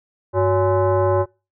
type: tone with frequency modulation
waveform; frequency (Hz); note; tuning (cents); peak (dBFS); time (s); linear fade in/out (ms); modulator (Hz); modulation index
sine; 98; G2; 0; -14; 0.33-1.26; 50; 467; 1.6
effects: noise-tail reverb RT60 0.3 s tail -25 dB re dry